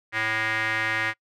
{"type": "tone with band-pass filter", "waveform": "square", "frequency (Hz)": 110, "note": "A2", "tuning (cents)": 0, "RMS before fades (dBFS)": -26, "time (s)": [0.12, 1.14], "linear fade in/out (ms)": 50, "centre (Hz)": 1900, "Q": 3.8, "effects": ["noise-tail reverb RT60 0.1 s tail -25 dB re dry"]}